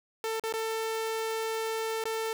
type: tone with dropouts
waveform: sawtooth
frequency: 445.8 Hz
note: A4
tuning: 23 cents sharp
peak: -26 dBFS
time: 0.24-2.33 s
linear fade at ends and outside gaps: 1 ms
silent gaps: 0.397-0.437 / 0.525-0.538 / 2.039-2.054 s
effects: none